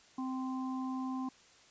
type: harmonic tone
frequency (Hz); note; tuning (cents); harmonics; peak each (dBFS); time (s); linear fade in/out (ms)
260; C4; -11; 1 / 3 / 4; -35 / -46 / -44; 0.18-1.29; 5
effects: white hiss -61 dBFS RMS until 1.7 s + resampled to 16000 Hz